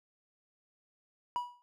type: tone with exponential decay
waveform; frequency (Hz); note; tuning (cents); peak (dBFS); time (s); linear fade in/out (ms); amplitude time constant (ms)
triangle; 974; B5; -24; -26; 1.36-1.62; 0; 56
effects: none